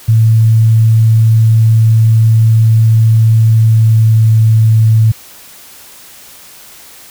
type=tone with pitch glide; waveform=sine; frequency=111.8 to 110.9 Hz; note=A2 to A2; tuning=+28 to +14 cents; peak=-4 dBFS; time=0.08-5.12 s; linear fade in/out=10 ms; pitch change=-14 cents; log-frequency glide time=3.43-4.3 s; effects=white hiss -36 dBFS RMS until 7.1 s